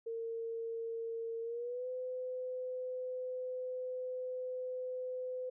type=tone with pitch glide; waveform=sine; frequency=457.2 to 507.3 Hz; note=A#4 to B4; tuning=-34 to +46 cents; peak=-37 dBFS; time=0.06-5.5 s; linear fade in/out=10 ms; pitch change=+180 cents; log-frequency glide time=1.42-1.88 s; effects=none